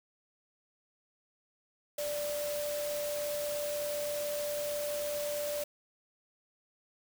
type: tone in noise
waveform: sine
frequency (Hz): 587.3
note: D5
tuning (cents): 0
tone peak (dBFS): -33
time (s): 1.98-5.64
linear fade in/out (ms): 5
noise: white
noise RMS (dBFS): -41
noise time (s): 1.98-5.64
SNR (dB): +5
effects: none